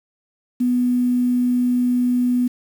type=tone with quantisation; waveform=sine; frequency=246.9 Hz; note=B3; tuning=in tune; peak=-15 dBFS; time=0.6-2.48 s; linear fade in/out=10 ms; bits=7; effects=none